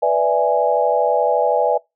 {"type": "chord", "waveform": "sine", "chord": "E dominant seventh", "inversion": "second", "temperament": "equal", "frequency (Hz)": [493.9, 587.3, 659.3, 830.6], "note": ["B4", "D5", "E5", "G#5"], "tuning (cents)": [0, 0, 0, 0], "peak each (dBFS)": -19, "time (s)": [0.02, 1.78], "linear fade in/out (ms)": 10, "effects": ["noise-tail reverb RT60 0.2 s tail -24 dB re dry"]}